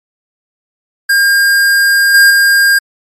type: tone with level steps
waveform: square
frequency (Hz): 1610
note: G6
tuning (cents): +46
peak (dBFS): -7 / -3 / -6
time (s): 1.09-2.79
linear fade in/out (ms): 10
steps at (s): 2.14 / 2.3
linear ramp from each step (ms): 5
effects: MP3 64 kbps